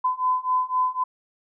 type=beating tone pair; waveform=sine; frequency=1012 / 1015.9 Hz; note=B5 / B5; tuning=+42 / +49 cents; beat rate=3.9 Hz; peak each=-24 / -23 dBFS; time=0.04-1.04 s; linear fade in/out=10 ms; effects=none